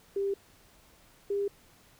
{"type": "tone pair in turn", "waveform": "sine", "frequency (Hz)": [395.9, 401.9], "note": ["G4", "G4"], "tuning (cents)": [17, 43], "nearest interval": "unison", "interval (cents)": 26, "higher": "second", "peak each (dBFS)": -27, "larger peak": "neither", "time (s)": [[0.16, 0.34], [1.3, 1.48]], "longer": "neither", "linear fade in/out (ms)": 5, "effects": ["pink hiss -60 dBFS RMS until 1.99 s"]}